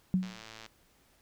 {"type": "tone with exponential decay", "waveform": "sine", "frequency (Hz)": 185.5, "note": "F#3", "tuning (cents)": 5, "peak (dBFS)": -21, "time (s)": [0.14, 0.43], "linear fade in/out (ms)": 0, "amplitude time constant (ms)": 62}
{"type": "click train", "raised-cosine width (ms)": 0.2, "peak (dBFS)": -29, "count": 49, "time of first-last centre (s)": [0.23, 0.662], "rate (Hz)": 111}
{"effects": ["pink hiss -66 dBFS RMS until 1.21 s"]}